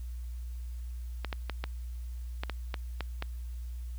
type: clicks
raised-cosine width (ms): 0.3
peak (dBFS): -18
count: 9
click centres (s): 1.247 / 1.328 / 1.497 / 1.64 / 2.435 / 2.497 / 2.742 / 3.007 / 3.224
effects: added 60 Hz sine -36 dBFS peak until 3.98 s + white hiss -62 dBFS RMS until 3.98 s